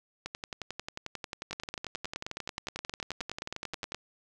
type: two click trains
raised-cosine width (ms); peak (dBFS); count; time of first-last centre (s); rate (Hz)
0.2; -19 / -18; 42 / 24; 0.26-3.921 / 1.53-3.946; 11.2 / 9.52
effects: none